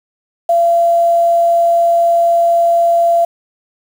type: tone with quantisation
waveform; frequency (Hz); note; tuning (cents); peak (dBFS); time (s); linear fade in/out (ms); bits
sine; 681; F5; -44; -8; 0.49-3.25; 5; 6
effects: none